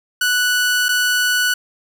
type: tone with dropouts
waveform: sawtooth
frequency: 1480 Hz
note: F#6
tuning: in tune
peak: -11 dBFS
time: 0.21-1.54 s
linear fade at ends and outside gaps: 5 ms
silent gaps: 0.885-0.889 s
effects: none